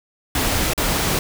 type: noise with dropouts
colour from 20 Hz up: pink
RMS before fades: -20 dBFS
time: 0.35-1.19 s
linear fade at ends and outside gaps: 2 ms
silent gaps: 0.735-0.777 s
effects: none